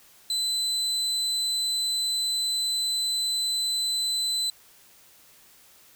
35% pulse tone, 4025 Hz, B7, 32 cents sharp, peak -23 dBFS, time 0.3-4.5 s, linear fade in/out 2 ms, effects white hiss -55 dBFS RMS until 5.95 s

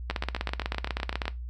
two click trains, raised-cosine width 0.3 ms, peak -16 / -12 dBFS, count 10 / 20, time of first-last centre 0.11-1.255 / 0.1-1.28 s, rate 7.86 / 16.1 Hz, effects noise-tail reverb RT60 0.2 s tail -17 dB re dry + added 60 Hz sine -34 dBFS peak until 1.49 s

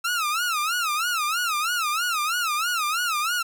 sawtooth tone with vibrato, 1318.5 Hz, E6, in tune, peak -19 dBFS, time 0.04-3.43 s, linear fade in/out 10 ms, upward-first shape sine, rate 3.1 Hz, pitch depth 180 cents each way, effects none

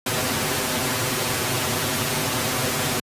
pink noise with comb filter, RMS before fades -23 dBFS, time 0.06-3 s, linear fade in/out 5 ms, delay 7.9 ms, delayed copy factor +1, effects high-pass 100 Hz 12 dB/octave + resampled to 32000 Hz

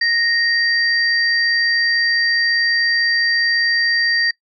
sine tone pair together, 1864.7 / 4699 Hz, A#6 / D8, 0 / 0 cents, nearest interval octave + major third, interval 1600 cents, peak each -16 / -19 dBFS, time 0.01-4.31 s, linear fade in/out 5 ms, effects noise-tail reverb RT60 0.1 s tail -21 dB re dry

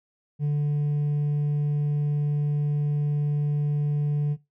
triangle tone with hard clipping, 146.83 Hz, D3, in tune, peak -20 dBFS, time 0.39-4.37 s, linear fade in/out 50 ms, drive 1 dB, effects noise-tail reverb RT60 0.2 s tail -18 dB re dry

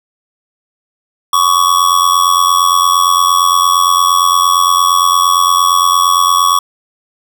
square tone with amplitude modulation, 1125 Hz, C#6, 25 cents sharp, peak -5 dBFS, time 1.33-6.59 s, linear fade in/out 5 ms, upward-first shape sine, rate 88.7 Hz, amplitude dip 75%, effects none

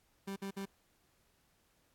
30% pulse tone bursts, 196 Hz, G3, in tune, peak -36 dBFS, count 3, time 0.27-0.657 s, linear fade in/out 10 ms, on 93 ms, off 54 ms, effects pink hiss -73 dBFS RMS until 1.94 s + AAC 64 kbps

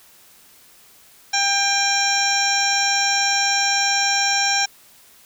harmonic tone with a mistuned harmonic, 797 Hz, G5, 28 cents sharp, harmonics 1 / 2 / 3 / 4 / 5 / 7 / 8 / 9, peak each -23 / -24 / -25 / -32 / -26 / -21 / -31 / -29 dBFS, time 1.33-4.66 s, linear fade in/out 10 ms, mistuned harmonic 8, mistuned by -16 cents, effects white hiss -50 dBFS RMS until 5.25 s

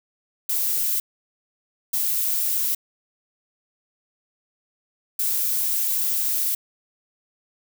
violet noise bursts at uneven times, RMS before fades -23 dBFS, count 3, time 0.49-1 / 1.93-2.75 / 5.19-6.55 s, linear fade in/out 5 ms, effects none

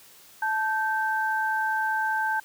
sine tone pair together, 875 / 1560 Hz, A5 / G6, -10 / -9 cents, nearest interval minor seventh, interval 1001 cents, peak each -26 dBFS, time 0.42-2.4 s, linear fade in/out 5 ms, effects white hiss -52 dBFS RMS until 2.44 s + high-pass 80 Hz 12 dB/octave

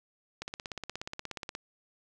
click train, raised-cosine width 0.2 ms, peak -20 dBFS, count 20, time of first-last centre 0.42-1.551 s, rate 16.8 Hz, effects none

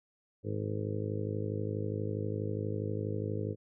harmonic tone, 52.3 Hz, G#1, 13 cents sharp, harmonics 2 / 3 / 4 / 5 / 6 / 7 / 8 / 9 / 10, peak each -35 / -42 / -42 / -50 / -41 / -50 / -40 / -42 / -46 dBFS, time 0.43-3.56 s, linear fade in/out 50 ms, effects none

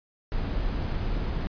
brown noise, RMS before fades -28 dBFS, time 0.32-1.47 s, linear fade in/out 0 ms, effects resampled to 11025 Hz

